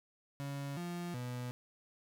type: tone with pitch steps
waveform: 35% pulse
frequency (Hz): 140.3 / 174.3 / 123.7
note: C#3 / F3 / B2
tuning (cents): +21 / -3 / +3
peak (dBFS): -37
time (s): 0.4-1.51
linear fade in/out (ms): 0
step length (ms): 370
effects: none

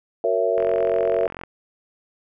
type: chord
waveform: sine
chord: F# dominant seventh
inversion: none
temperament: just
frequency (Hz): 370 / 462.5 / 555 / 666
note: F#4 / A#4 / C#5 / E5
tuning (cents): 0 / -14 / +2 / +18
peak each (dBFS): -27 / -22 / -24 / -22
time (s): 0.24-1.27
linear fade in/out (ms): 2
type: click train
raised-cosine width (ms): 0.5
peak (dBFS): -18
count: 39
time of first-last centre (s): 0.58-1.436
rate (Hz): 44.4
effects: none

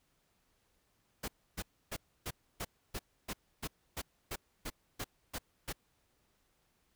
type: noise bursts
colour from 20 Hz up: pink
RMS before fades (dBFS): -39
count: 14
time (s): 1.23-5.728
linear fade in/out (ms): 10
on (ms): 52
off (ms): 290
effects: pink hiss -75 dBFS RMS until 6.95 s

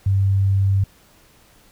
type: tone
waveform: sine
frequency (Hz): 97.6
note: G2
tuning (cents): -7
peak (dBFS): -14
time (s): 0.06-0.84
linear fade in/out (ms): 5
effects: pink hiss -53 dBFS RMS until 1.71 s

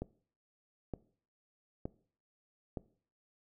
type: click train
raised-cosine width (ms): 2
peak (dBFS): -24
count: 4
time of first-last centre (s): 0.02-2.772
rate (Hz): 1.09
effects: noise-tail reverb RT60 0.5 s tail -20 dB re dry

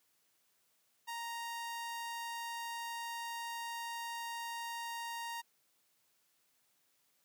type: tone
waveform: sawtooth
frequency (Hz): 932.3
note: A#5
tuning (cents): 0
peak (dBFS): -36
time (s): 1.07-5.42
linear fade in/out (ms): 20
effects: white hiss -75 dBFS RMS until 7.24 s + high-pass 100 Hz 12 dB/octave

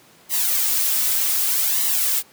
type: noise with flanger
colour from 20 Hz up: blue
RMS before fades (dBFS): -20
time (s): 0.29-2.23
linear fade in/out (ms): 50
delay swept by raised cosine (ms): 1 to 4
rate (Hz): 0.65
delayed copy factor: +0.65
effects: pink hiss -51 dBFS RMS until 2.32 s + high-pass 150 Hz 12 dB/octave

